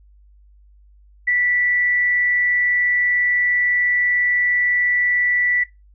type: tone with amplitude modulation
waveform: sine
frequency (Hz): 1963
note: B6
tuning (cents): -11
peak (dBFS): -14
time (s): 1.27-5.64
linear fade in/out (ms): 10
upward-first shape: sine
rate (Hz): 186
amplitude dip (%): 25
effects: noise-tail reverb RT60 0.2 s tail -17 dB re dry + added 50 Hz sine -47 dBFS peak until 5.94 s